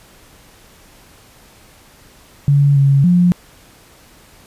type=tone with pitch steps; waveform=sine; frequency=141.9 / 138.5 / 177.2 Hz; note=C#3 / C#3 / F3; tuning=+41 / -1 / +25 cents; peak=-8 dBFS; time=2.48-3.32 s; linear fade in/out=0 ms; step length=280 ms; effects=pink hiss -46 dBFS RMS until 4.46 s + resampled to 32000 Hz